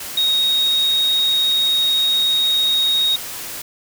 sine tone in noise, 3753 Hz, A#7, 11 cents sharp, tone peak -14 dBFS, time 0.17-3.16 s, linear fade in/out 5 ms, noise white, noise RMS -30 dBFS, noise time 0-3.62 s, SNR +13 dB, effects none

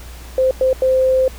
sine tone bursts at uneven times, 520 Hz, C5, 11 cents flat, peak -11 dBFS, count 3, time 0.38-0.51 / 0.61-0.73 / 0.82-1.28 s, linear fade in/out 2 ms, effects added 60 Hz sine -33 dBFS peak until 1.38 s + pink hiss -40 dBFS RMS until 1.38 s

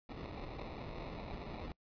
pink noise with sample-and-hold, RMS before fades -45 dBFS, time 0.09-1.72 s, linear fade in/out 2 ms, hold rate 1575 Hz, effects noise-tail reverb RT60 0.1 s tail -26 dB re dry + resampled to 11025 Hz

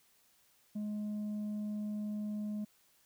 sine tone with tanh clipping, 209.9 Hz, G#3, 19 cents sharp, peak -36 dBFS, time 0.75-2.65 s, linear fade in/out 10 ms, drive 3 dB, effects white hiss -69 dBFS RMS until 3.05 s

